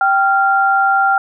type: tone pair together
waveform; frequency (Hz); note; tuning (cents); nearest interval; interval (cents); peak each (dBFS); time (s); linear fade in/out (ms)
sine; 782 / 1387.7; G5 / F6; -4 / -11; minor seventh; 993; -13; 0.01-1.18; 2
effects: none